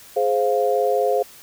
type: chord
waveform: sine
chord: F minor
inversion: first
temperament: just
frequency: 419.1 / 523.8 / 698.5 Hz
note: Ab4 / C5 / F5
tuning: +16 / +2 / 0 cents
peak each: -21 / -20 / -22 dBFS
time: 0.16-1.23 s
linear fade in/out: 10 ms
effects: white hiss -45 dBFS RMS until 1.42 s